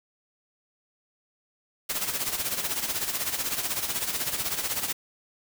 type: noise with tremolo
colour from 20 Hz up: white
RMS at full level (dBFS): -27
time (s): 1.89-4.93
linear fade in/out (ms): 10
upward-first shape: sine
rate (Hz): 16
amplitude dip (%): 65
effects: none